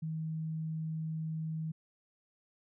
sine tone, 159 Hz, D#3, 38 cents sharp, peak -34 dBFS, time 0.02-1.72 s, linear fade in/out 10 ms, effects none

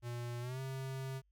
square tone with pitch glide, 120 to 133.15 Hz, B2 to C3, -49 to +31 cents, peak -40 dBFS, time 0.02-1.22 s, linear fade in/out 50 ms, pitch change +180 cents, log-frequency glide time 0.4-0.6 s, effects added 50 Hz sine -70 dBFS peak until 1.31 s

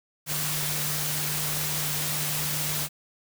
sine tone in noise, 150.4 Hz, D3, 42 cents sharp, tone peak -34 dBFS, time 0.26-2.89 s, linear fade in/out 50 ms, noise white, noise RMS -29 dBFS, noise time 0.26-2.89 s, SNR -8 dB, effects none

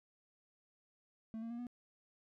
triangle tone with pitch steps, 222.6 / 229.4 / 236.4 / 243.6 Hz, A3 / A#3 / A#3 / B3, +20 / -28 / +24 / -24 cents, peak -39 dBFS, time 1.34-1.668 s, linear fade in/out 0 ms, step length 82 ms, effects none

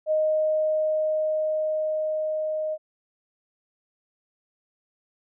sine tone with level ramp, 621 Hz, D#5, 3 cents flat, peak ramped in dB -19 to -25 dBFS, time 0.06-2.78 s, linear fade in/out 50 ms, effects none

